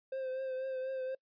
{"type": "tone with vibrato", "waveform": "triangle", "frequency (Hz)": 523.3, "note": "C5", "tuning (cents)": 0, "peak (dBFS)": -33, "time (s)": [0.12, 1.15], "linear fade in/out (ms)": 5, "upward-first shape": "triangle", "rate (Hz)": 4.1, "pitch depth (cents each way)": 35, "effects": ["noise-tail reverb RT60 0.1 s tail -25 dB re dry", "resampled to 11025 Hz"]}